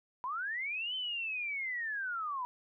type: linear two-way sweep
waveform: sine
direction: up then down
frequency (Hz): 963 to 3088 to 963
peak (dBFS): -34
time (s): 0.24-2.45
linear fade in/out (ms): 0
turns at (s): 0.95
effects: none